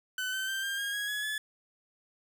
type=tone with pitch steps; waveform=30% pulse; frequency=1510 / 1538.2 / 1566.9 / 1596.1 / 1625.9 / 1656.2 / 1687.1 / 1718.6 Hz; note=F#6 / G6 / G6 / G6 / G#6 / G#6 / G#6 / A6; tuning=+35 / -33 / -1 / +31 / -37 / -5 / +27 / -41 cents; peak=-29 dBFS; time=0.18-1.38 s; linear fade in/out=2 ms; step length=150 ms; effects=none